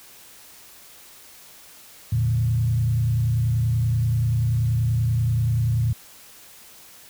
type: tone with frequency modulation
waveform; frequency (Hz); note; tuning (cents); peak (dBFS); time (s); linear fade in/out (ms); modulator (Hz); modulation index
sine; 114.6; A#2; -29; -18; 2.12-5.93; 5; 30.4; 0.75
effects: white hiss -47 dBFS RMS until 7.09 s

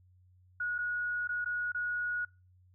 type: tone with dropouts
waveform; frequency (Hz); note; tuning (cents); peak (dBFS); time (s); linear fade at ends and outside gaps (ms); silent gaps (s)
sine; 1454; F#6; -31; -31; 0.6-2.25; 5; 0.782-0.786 / 1.275-1.29 / 1.446-1.458 / 1.72-1.746
effects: noise-tail reverb RT60 0.3 s tail -26 dB re dry + added 91 Hz sine -60 dBFS peak until 2.74 s

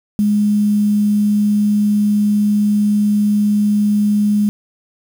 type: tone with quantisation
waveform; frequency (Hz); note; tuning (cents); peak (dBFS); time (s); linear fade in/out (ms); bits
sine; 207.7; G#3; 0; -11; 0.19-4.49; 0; 6
effects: none

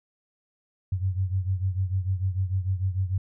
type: beating tone pair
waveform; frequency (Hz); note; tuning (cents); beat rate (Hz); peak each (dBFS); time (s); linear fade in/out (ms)
sine; 92.5 / 99.2; F#2 / G2; 0 / +21; 6.7; -25 / -29; 0.92-3.18; 5
effects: none

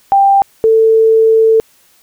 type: tone pair in turn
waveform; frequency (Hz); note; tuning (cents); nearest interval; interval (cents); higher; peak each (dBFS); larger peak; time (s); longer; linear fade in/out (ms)
sine; 790 / 445.4; G5 / A4; +13 / +21; minor seventh; 992; first; -5; neither; 0.12-0.42 / 0.64-1.6; second; 0
effects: white hiss -50 dBFS RMS until 2.02 s

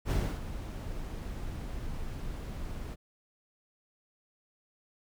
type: noise with ADSR envelope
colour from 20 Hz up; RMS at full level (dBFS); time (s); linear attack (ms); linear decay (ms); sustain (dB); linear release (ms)
brown; -26; 0.05-2.96; 56; 290; -12; 31
effects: none

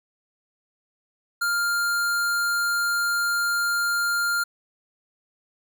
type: tone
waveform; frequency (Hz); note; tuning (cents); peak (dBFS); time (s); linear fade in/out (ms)
square; 1400; F6; +4; -22; 1.41-4.44; 10
effects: none

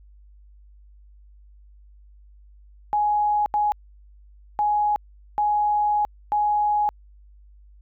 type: tone bursts at uneven times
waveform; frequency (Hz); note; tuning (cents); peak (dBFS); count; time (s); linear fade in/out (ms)
sine; 835; G#5; +9; -18; 5; 2.93-3.46 / 3.54-3.72 / 4.59-4.96 / 5.38-6.05 / 6.32-6.89; 0
effects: added 50 Hz sine -47 dBFS peak until 7.81 s

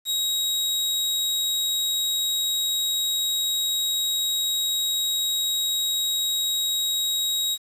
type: tone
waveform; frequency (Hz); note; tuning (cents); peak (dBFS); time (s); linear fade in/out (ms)
sawtooth; 3804; A#7; +34; -19; 0.05-7.58; 50
effects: resampled to 32000 Hz + 8-bit

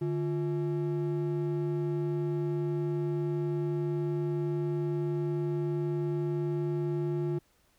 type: ring-modulated tone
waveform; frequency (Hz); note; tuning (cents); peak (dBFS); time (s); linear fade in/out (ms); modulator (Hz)
triangle; 249.2; B3; +16; -23; 0.01-7.39; 10; 101
effects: pink hiss -68 dBFS RMS until 7.78 s

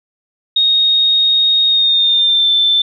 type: tone with pitch glide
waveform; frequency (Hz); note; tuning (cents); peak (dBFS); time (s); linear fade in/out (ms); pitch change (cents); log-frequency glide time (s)
sine; 3729 to 3542; A#7 to A7; 0 to +11; -9; 0.56-2.82; 5; -89; 1.67-2.51
effects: none

